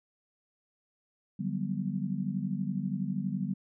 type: chord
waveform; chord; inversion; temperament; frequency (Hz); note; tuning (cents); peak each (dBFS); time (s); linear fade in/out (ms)
sine; G major seventh; second; just; 147 / 183.75 / 196 / 245; D3 / F#3 / G3 / B3; +2 / -12 / 0 / -14; -37 / -35 / -33 / -38; 1.39-3.54; 10
effects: none